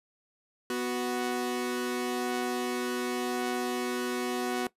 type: tone pair together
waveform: sawtooth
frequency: 246.9 / 369.9 Hz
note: B3 / F#4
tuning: 0 / 0 cents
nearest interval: perfect fifth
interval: 700 cents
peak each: -29 / -27 dBFS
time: 0.7-4.67 s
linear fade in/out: 2 ms
effects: noise-tail reverb RT60 0.1 s tail -18 dB re dry + resampled to 32000 Hz